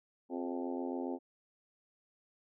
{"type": "harmonic tone with a mistuned harmonic", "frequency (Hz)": 87.31, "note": "F2", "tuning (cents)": 0, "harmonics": [3, 4, 5, 6, 7, 8, 9, 10], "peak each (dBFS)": [-38, -41, -44, -46, -49, -50, -48, -51], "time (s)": [0.29, 1.19], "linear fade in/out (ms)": 50, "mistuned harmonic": 5, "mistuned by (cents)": -57, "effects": []}